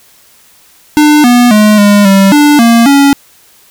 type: tone with pitch steps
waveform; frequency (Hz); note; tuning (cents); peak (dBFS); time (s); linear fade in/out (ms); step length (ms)
square; 299.7 / 243.5 / 211.7 / 204.6 / 195 / 293.9 / 232.6 / 280; D4 / B3 / G#3 / G#3 / G3 / D4 / A#3 / C#4; +35 / -24 / +33 / -26 / -9 / +1 / -4 / +18; -3; 0.97-3.13; 0; 270
effects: white hiss -43 dBFS RMS until 3.7 s